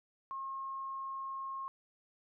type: tone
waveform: sine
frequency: 1077 Hz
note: C6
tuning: 50 cents sharp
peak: -38 dBFS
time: 0.31-1.68 s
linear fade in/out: 0 ms
effects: none